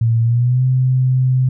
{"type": "tone with pitch glide", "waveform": "sine", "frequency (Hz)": [114.8, 128.86], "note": ["A#2", "C3"], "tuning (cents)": [-26, -26], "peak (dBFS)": -11, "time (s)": [0.01, 1.49], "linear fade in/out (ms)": 5, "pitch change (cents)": 200, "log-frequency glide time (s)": [0.22, 0.63], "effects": []}